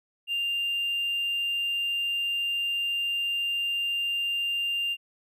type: tone with hard clipping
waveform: triangle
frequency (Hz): 2794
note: F7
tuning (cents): 0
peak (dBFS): -26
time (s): 0.27-4.97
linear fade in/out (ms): 50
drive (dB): 4
effects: none